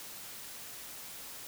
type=silence; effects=white hiss -46 dBFS RMS until 1.47 s